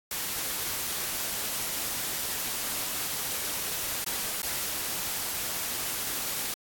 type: noise with dropouts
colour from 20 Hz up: white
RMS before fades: -32 dBFS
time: 0.11-6.54 s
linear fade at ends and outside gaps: 2 ms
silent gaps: 4.044-4.063 / 4.419-4.429 s
effects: AAC 64 kbps